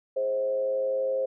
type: tone with frequency modulation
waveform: sine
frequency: 528 Hz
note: C5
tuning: 16 cents sharp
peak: -24 dBFS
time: 0.16-1.26 s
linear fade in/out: 10 ms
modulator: 112 Hz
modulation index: 0.46
effects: none